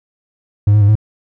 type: tone with pitch steps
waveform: triangle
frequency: 102.7 / 105.7 / 101.2 / 107.1 Hz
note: G#2 / G#2 / G#2 / A2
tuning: -19 / +31 / -44 / -46 cents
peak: -4 dBFS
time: 0.67-0.954 s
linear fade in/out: 5 ms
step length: 71 ms
effects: tanh soft clip ceiling 0 dBFS